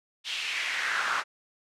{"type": "noise with high-pass filter sweep", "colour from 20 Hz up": "brown", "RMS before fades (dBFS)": -30, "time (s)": [0.24, 1.24], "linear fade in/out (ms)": 50, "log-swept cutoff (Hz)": [3200, 1200], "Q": 2.9, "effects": ["low-pass 7000 Hz 12 dB/octave"]}